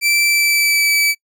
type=tone with pitch glide; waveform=sawtooth; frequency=2335 to 2302 Hz; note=D7 to D7; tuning=-11 to -35 cents; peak=-9 dBFS; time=0.01-1.15 s; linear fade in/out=50 ms; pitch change=-24 cents; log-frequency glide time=0.24-0.93 s; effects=noise-tail reverb RT60 0.1 s tail -25 dB re dry